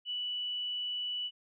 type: tone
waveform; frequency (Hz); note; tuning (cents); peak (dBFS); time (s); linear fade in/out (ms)
sine; 2960; F#7; 0; -33; 0.05-1.31; 50
effects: none